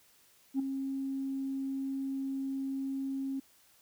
sine tone with ADSR envelope, 270.1 Hz, C#4, 45 cents flat, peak -23 dBFS, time 0.54-3.4 s, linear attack 55 ms, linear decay 8 ms, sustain -9 dB, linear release 8 ms, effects tanh soft clip ceiling -25 dBFS + white hiss -64 dBFS RMS until 3.81 s

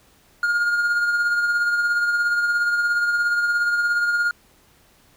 triangle tone with tremolo, 1420 Hz, F6, 28 cents sharp, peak -14 dBFS, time 0.43-4.31 s, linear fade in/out 2 ms, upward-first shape triangle, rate 17 Hz, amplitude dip 45%, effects pink hiss -56 dBFS RMS until 5.16 s

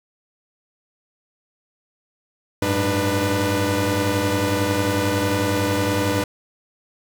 sawtooth tone cluster, 95.9 / 106.9 / 299.2 / 492.4 Hz, G2 / A2 / D4 / B4, -37 / -49 / +32 / -5 cents, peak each -21 / -23 / -19 / -20 dBFS, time 2.62-6.24 s, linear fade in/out 5 ms, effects none

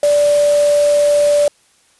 sine tone in noise, 584 Hz, D5, 10 cents flat, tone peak -9 dBFS, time 0.03-1.48 s, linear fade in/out 2 ms, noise white, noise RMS -26 dBFS, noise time 0.03-1.48 s, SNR +14 dB, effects white hiss -54 dBFS RMS until 1.99 s + resampled to 24000 Hz

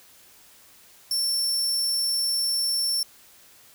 sawtooth tone, 5420 Hz, E8, 47 cents sharp, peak -20 dBFS, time 1.11-3.03 s, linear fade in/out 2 ms, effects white hiss -53 dBFS RMS until 3.74 s

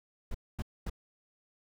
brown noise bursts, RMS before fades -34 dBFS, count 3, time 0.31-0.898 s, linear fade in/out 5 ms, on 36 ms, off 240 ms, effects none

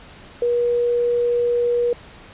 sine tone, 480.1 Hz, B4, 49 cents flat, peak -16 dBFS, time 0.42-1.93 s, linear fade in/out 2 ms, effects pink hiss -43 dBFS RMS until 2.33 s + resampled to 8000 Hz

